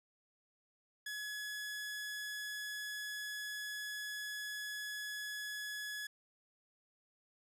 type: tone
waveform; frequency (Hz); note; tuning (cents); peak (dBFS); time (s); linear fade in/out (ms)
sawtooth; 1693; G#6; +33; -37; 1.06-6.07; 5
effects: resampled to 32000 Hz